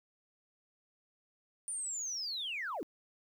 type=linear sweep; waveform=sine; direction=down; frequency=9397 to 243.3 Hz; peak=-35 dBFS; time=1.68-2.83 s; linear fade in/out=0 ms; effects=tanh soft clip ceiling -31 dBFS + 11-bit